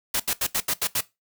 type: noise bursts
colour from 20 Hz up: white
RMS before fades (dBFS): -24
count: 7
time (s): 0.14-1.008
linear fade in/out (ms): 5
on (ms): 58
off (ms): 77
effects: noise-tail reverb RT60 0.2 s tail -18 dB re dry